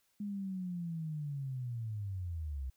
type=linear sweep; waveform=sine; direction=down; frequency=207.7 to 63.1 Hz; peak=-36 dBFS; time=0.2-2.7 s; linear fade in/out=5 ms; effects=white hiss -75 dBFS RMS until 2.76 s